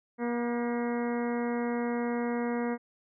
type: harmonic tone with a mistuned harmonic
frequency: 238.8 Hz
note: A#3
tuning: 42 cents sharp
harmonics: 1 / 2 / 3 / 4 / 5 / 6 / 7 / 8 / 9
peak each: -30 / -33 / -40 / -41 / -45 / -47 / -47 / -45 / -48 dBFS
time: 0.18-2.78 s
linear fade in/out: 50 ms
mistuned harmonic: 7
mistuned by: -56 cents
effects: none